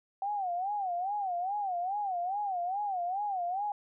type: tone with vibrato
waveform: sine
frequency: 761 Hz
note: F#5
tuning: 48 cents sharp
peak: -30 dBFS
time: 0.22-3.72 s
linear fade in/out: 2 ms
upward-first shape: sine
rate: 2.4 Hz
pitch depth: 160 cents each way
effects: none